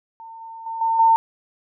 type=tone with level steps; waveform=sine; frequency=905 Hz; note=A5; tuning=48 cents sharp; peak=-36 / -34 / -26 / -17 / -11 dBFS; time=0.2-1.16 s; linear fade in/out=0 ms; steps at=0.41 / 0.66 / 0.81 / 0.99 s; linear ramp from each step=5 ms; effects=none